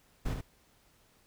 brown noise with echo, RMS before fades -32 dBFS, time 0.25-0.34 s, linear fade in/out 10 ms, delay 74 ms, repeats 1, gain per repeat -5 dB, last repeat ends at 0.414 s, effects pink hiss -66 dBFS RMS until 1.26 s

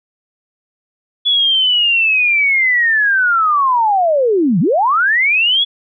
sine linear two-way sweep, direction down then up, 3425 to 149.3 to 3425 Hz, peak -10 dBFS, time 1.25-5.65 s, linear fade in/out 20 ms, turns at 4.6 s, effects none

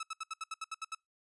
sawtooth tone bursts, 1300 Hz, E6, 24 cents flat, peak -33 dBFS, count 10, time 0-0.949 s, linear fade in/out 5 ms, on 31 ms, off 71 ms, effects noise-tail reverb RT60 0.2 s tail -26 dB re dry + resampled to 24000 Hz

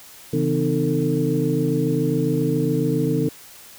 sine tone cluster, 136.5 / 163.8 / 255.4 / 308.6 / 449 Hz, C#3 / E3 / C4 / D#4 / A4, -26 / -11 / -42 / -14 / +35 cents, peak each -24 dBFS, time 0.33-3.29 s, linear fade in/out 5 ms, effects tanh soft clip ceiling -6 dBFS + white hiss -44 dBFS RMS until 3.78 s

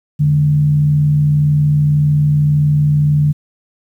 sine tone with frequency modulation, 147.8 Hz, D3, 11 cents sharp, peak -9 dBFS, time 0.19-3.33 s, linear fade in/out 20 ms, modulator 61.8 Hz, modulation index 0.25, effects 8-bit

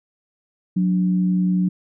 sine tone pair together, 182.68 / 293.7 Hz, F#3 / D4, -22 / 0 cents, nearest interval minor sixth, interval 822 cents, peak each -16 / -28 dBFS, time 0.76-1.69 s, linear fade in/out 10 ms, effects none

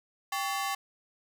sawtooth ring-modulated tone, 958 Hz, A#5, 47 cents sharp, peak -23 dBFS, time 0.32-0.75 s, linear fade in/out 5 ms, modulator 168 Hz, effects 10-bit

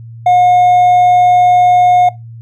sine tone with hard clipping, 720 Hz, F#5, 47 cents flat, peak -6 dBFS, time 0.26-2.09 s, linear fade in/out 5 ms, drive 2 dB, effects noise-tail reverb RT60 0.2 s tail -20 dB re dry + added 115 Hz sine -28 dBFS peak until 2.41 s

